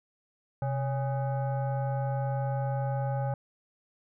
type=tone with frequency modulation; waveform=sine; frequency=130.81 Hz; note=C3; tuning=in tune; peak=-27 dBFS; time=0.62-3.34 s; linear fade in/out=2 ms; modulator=689 Hz; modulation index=0.8; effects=none